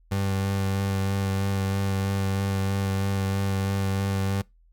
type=tone with vibrato; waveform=30% pulse; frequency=97.5 Hz; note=G2; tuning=9 cents flat; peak=-21 dBFS; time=0.11-4.42 s; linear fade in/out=10 ms; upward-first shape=sine; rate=3.1 Hz; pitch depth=15 cents each way; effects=noise-tail reverb RT60 0.2 s tail -23 dB re dry + added 41 Hz sine -55 dBFS peak until 4.72 s